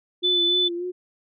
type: tone with vibrato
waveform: sine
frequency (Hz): 353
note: F4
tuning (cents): +19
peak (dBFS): -26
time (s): 0.22-0.92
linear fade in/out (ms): 20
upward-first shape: sine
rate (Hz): 3.4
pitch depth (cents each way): 46
type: tone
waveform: sine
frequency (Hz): 3500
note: A7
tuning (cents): -10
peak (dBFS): -18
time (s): 0.23-0.69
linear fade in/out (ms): 20
effects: none